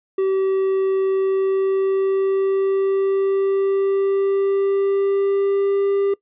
triangle tone with pitch glide, 384.2 to 397.3 Hz, G4 to G4, -35 to +23 cents, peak -14 dBFS, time 0.18-6.14 s, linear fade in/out 5 ms, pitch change +58 cents, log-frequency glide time 1.08-5.92 s, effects noise-tail reverb RT60 0.1 s tail -21 dB re dry + resampled to 8000 Hz

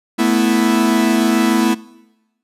45% pulse chord, A suspended second, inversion none, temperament equal, 220 / 246.9 / 329.6 Hz, A3 / B3 / E4, 0 / 0 / 0 cents, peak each -17 dBFS, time 0.18-1.75 s, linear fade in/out 20 ms, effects noise-tail reverb RT60 1.0 s tail -21 dB re dry + resampled to 32000 Hz

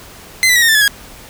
sawtooth tone with pitch steps, 2056 / 1981.4 / 1909.5 / 1840.2 / 1773.4 / 1709 / 1647 Hz, C7 / B6 / A#6 / A#6 / A6 / G#6 / G#6, -31 / +5 / +41 / -23 / +13 / +49 / -15 cents, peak -5 dBFS, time 0.43-0.878 s, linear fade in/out 0 ms, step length 64 ms, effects pink hiss -37 dBFS RMS until 1.29 s

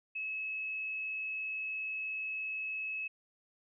sine tone, 2583 Hz, E7, 36 cents flat, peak -35 dBFS, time 0.15-3.08 s, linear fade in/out 10 ms, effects none

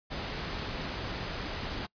pink noise, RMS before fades -36 dBFS, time 0.1-1.87 s, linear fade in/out 20 ms, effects noise-tail reverb RT60 0.1 s tail -25 dB re dry + resampled to 11025 Hz

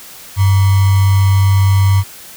sine tone with sample-and-hold, 97.4 Hz, G2, 11 cents flat, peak -7 dBFS, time 0.36-2.04 s, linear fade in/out 50 ms, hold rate 1050 Hz, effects white hiss -35 dBFS RMS until 2.36 s

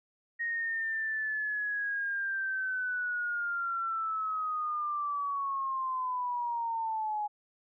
sine linear sweep, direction down, 1873 to 830.6 Hz, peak -30 dBFS, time 0.39-7.28 s, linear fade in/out 20 ms, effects none

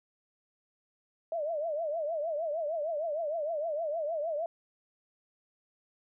sine tone with vibrato, 628 Hz, D#5, 16 cents sharp, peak -30 dBFS, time 1.32-4.46 s, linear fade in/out 2 ms, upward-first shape triangle, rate 6.5 Hz, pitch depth 170 cents each way, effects none

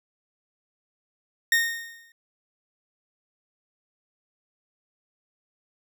40% pulse tone with exponential decay, 1846 Hz, A#6, 17 cents flat, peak -15 dBFS, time 1.52-2.12 s, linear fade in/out 2 ms, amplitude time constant 130 ms, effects none

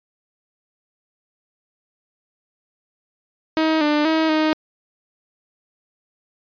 sawtooth tone with pitch steps, 317 / 298 / 318.9 / 311.2 Hz, D#4 / D4 / D#4 / D#4, +32 / +25 / +43 / 0 cents, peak -12 dBFS, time 3.57-4.53 s, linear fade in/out 0 ms, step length 240 ms, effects resampled to 11025 Hz

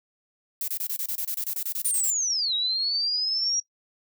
violet noise bursts, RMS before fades -29 dBFS, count 16, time 0.61-2.104 s, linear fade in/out 2 ms, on 69 ms, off 26 ms
sine linear two-way sweep, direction down then up, 9290 to 3785 to 5720 Hz, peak -23 dBFS, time 1.85-3.6 s, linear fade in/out 5 ms, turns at 2.54 s
effects noise-tail reverb RT60 0.1 s tail -17 dB re dry

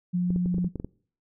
sine tone, 178.1 Hz, F3, 34 cents sharp, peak -22 dBFS, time 0.13-0.69 s, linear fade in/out 20 ms
clicks, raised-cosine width 3 ms, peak -20 dBFS, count 9, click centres 0.305 / 0.361 / 0.459 / 0.544 / 0.583 / 0.645 / 0.757 / 0.799 / 0.846 s
effects noise-tail reverb RT60 0.5 s tail -23 dB re dry

